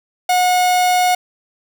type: tone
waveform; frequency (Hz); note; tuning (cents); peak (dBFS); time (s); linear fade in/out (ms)
45% pulse; 726; F#5; -33; -12; 0.29-1.15; 5
effects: none